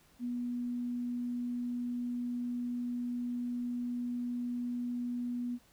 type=tone; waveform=sine; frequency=243.3 Hz; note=B3; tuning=26 cents flat; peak=-33 dBFS; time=0.19-5.59 s; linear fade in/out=50 ms; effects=pink hiss -65 dBFS RMS until 5.72 s